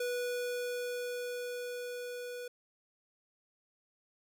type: tone with level ramp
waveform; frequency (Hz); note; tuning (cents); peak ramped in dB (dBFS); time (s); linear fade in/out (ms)
square; 490; B4; -14; -33 to -41; 0-2.48; 5
effects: none